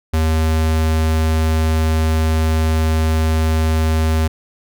square tone, 79.5 Hz, D#2, 38 cents sharp, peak -14 dBFS, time 0.13-4.28 s, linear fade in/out 10 ms, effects none

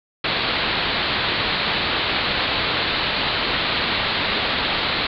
white low-pass noise, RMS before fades -22 dBFS, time 0.24-5.07 s, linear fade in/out 5 ms, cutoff 4400 Hz, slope 96 dB/octave, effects none

